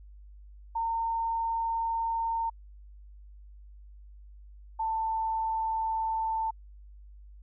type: tone pair in turn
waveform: sine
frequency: 912 / 890.7 Hz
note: A#5 / A5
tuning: -38 / +21 cents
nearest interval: unison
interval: 41 cents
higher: first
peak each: -27 dBFS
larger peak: neither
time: 0.75-2.5 / 4.79-6.51 s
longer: first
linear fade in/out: 10 ms
effects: added 50 Hz sine -47 dBFS peak until 7.42 s